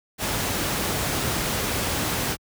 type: noise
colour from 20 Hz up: pink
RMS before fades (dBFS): -25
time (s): 0.18-2.37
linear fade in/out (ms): 50
effects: high-pass 60 Hz 12 dB/octave